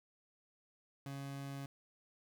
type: tone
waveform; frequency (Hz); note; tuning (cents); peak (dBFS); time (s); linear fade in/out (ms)
30% pulse; 138.59; C#3; 0; -40; 1.06-1.66; 2
effects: none